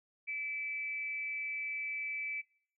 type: tone with amplitude modulation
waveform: sine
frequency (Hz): 2313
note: D7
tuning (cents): -27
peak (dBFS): -33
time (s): 0.27-2.42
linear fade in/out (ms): 20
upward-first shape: sine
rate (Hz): 277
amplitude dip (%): 45
effects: noise-tail reverb RT60 0.6 s tail -25 dB re dry